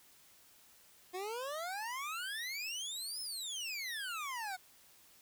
25% pulse exponential two-way sweep, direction up then down, 354.1 to 5274 to 721 Hz, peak -35 dBFS, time 1.13-4.57 s, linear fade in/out 20 ms, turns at 3.21 s, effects white hiss -63 dBFS RMS until 5.21 s

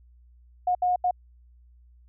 sine tone bursts at uneven times, 722 Hz, F#5, 43 cents flat, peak -20 dBFS, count 3, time 0.67-0.75 / 0.82-0.96 / 1.04-1.11 s, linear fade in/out 5 ms, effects added 60 Hz sine -52 dBFS peak until 2.08 s

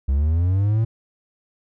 triangle linear sweep, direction up, 64.9 to 114.8 Hz, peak -14 dBFS, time 0.08-0.85 s, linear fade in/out 10 ms, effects none

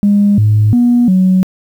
sine tone with pitch steps, 203.6 / 106.3 / 241.6 / 186.1 Hz, G#3 / G#2 / B3 / F#3, -34 / +41 / -38 / +10 cents, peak -5 dBFS, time 0.03-1.43 s, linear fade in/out 0 ms, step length 350 ms, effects tanh soft clip ceiling -2 dBFS + 7-bit

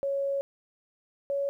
sine tone pair in turn, 554.4 / 559.5 Hz, C#5 / C#5, 0 / +16 cents, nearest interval unison, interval 16 cents, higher second, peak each -26 dBFS, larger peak neither, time 0.03-0.41 / 1.3-1.49 s, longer first, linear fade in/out 0 ms, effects 11-bit

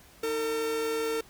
45% pulse tone pair together, 312.6 / 452.4 Hz, D#4 / A4, +8 / +48 cents, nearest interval tritone, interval 640 cents, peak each -38 / -28 dBFS, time 0.23-1.21 s, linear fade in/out 5 ms, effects pink hiss -55 dBFS RMS until 1.29 s

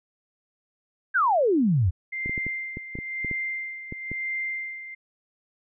sine exponential sweep, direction down, 1661.2 to 79.8 Hz, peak -18 dBFS, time 1.14-1.91 s, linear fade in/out 20 ms
sine tone with tremolo, 2093 Hz, C7, in tune, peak -26 dBFS, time 2.12-4.95 s, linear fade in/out 10 ms, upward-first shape sine, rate 1 Hz, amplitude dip 70%
clicks, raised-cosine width 3 ms, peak -21 dBFS, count 11, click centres 2.26 / 2.295 / 2.378 / 2.466 / 2.771 / 2.954 / 2.988 / 3.247 / 3.313 / 3.924 / 4.116 s
effects none

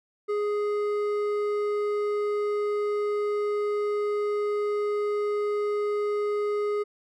sine tone with hard clipping, 415.3 Hz, G#4, in tune, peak -26 dBFS, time 0.28-6.84 s, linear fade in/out 20 ms, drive 8 dB, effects none

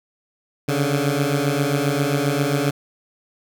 15% pulse beating tone pair, 138.59 / 146.09 Hz, C#3 / D3, 0 / -9 cents, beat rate 7.5 Hz, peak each -15 dBFS, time 0.68-2.71 s, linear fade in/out 10 ms, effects none

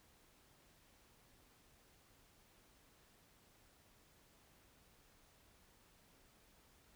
silence, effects pink hiss -69 dBFS RMS until 6.95 s

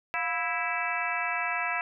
harmonic tone with a mistuned harmonic, 329.6 Hz, E4, in tune, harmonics 2 / 3 / 4 / 5 / 6 / 7 / 8, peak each -35 / -35 / -35 / -35 / -35 / -35 / -35 dBFS, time 0.14-1.81 s, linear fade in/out 0 ms, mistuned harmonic 2, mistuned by +120 cents, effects none

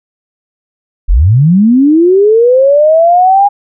sine linear sweep, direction up, 32.34 to 819 Hz, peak -3 dBFS, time 1.08-3.49 s, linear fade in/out 20 ms, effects none

